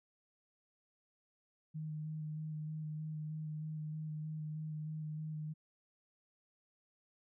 sine tone with vibrato, 154.5 Hz, D#3, 12 cents flat, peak -39 dBFS, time 1.74-5.54 s, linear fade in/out 20 ms, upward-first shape square, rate 3.2 Hz, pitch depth 13 cents each way, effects none

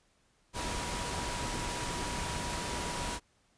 sine tone in noise, 965 Hz, B5, 40 cents flat, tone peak -41 dBFS, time 0.53-3.2 s, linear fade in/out 50 ms, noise pink, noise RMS -36 dBFS, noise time 0.53-3.2 s, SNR -8 dB, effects pink hiss -70 dBFS RMS until 3.57 s + resampled to 22050 Hz

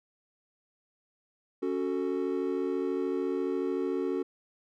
triangle chord, F# minor, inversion second, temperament just, 277.5 / 370 / 444 Hz, C#4 / F#4 / A4, +2 / 0 / +16 cents, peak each -31 / -29 / -32 dBFS, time 1.62-4.23 s, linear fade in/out 10 ms, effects none

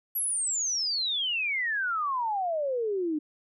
sine exponential sweep, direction down, 11810 to 293.7 Hz, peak -26 dBFS, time 0.15-3.19 s, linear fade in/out 10 ms, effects none

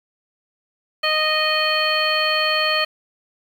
harmonic tone, 620 Hz, D#5, 6 cents flat, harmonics 1 / 2 / 3 / 4 / 5 / 7, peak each -24 / -24 / -24 / -24 / -24 / -24 dBFS, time 1.03-2.85 s, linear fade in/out 10 ms, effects 7-bit

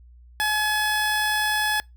25% pulse tone pair together, 850 / 1700 Hz, G#5 / G#6, +40 / +40 cents, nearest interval octave, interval 1200 cents, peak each -21 / -21 dBFS, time 0.4-1.8 s, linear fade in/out 0 ms, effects noise-tail reverb RT60 0.2 s tail -26 dB re dry + added 60 Hz sine -46 dBFS peak until 1.96 s

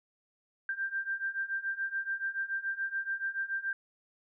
sine beating tone pair, 1576 / 1583 Hz, G6 / G6, +9 / +17 cents, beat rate 7 Hz, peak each -36 / -34 dBFS, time 0.69-3.73 s, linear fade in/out 2 ms, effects none

